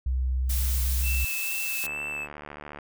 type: tone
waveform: sine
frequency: 64 Hz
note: C2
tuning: 38 cents flat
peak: -23 dBFS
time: 0.06-1.25 s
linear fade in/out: 5 ms
type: noise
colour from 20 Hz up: blue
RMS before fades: -32 dBFS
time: 0.49-1.87 s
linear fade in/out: 10 ms
type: tone with vibrato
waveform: triangle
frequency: 2637 Hz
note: E7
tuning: in tune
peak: -29 dBFS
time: 1.02-2.28 s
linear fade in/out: 50 ms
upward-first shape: sine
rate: 2.2 Hz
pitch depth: 14 cents each way
type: click train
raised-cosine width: 0.5 ms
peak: -24 dBFS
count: 71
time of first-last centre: 1.84-2.787 s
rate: 73.9 Hz
effects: none